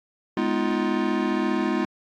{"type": "chord", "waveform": "square", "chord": "F half-diminished seventh", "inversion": "first", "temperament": "just", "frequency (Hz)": [209.5, 251.4, 314.3, 349.2], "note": ["Ab3", "Cb4", "Eb4", "F4"], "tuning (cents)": [15, 31, 18, 0], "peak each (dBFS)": -28, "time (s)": [0.37, 1.85], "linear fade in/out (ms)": 2, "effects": ["low-pass 3000 Hz 12 dB/octave", "AAC 64 kbps"]}